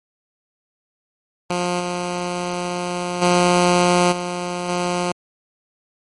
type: tone with level steps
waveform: 10% pulse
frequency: 177.3 Hz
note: F3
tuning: 26 cents sharp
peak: -11 / -14 / -5 / -15 / -11 dBFS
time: 1.5-5.12 s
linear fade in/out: 5 ms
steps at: 1.79 / 3.21 / 4.11 / 4.68 s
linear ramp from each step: 20 ms
effects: MP3 48 kbps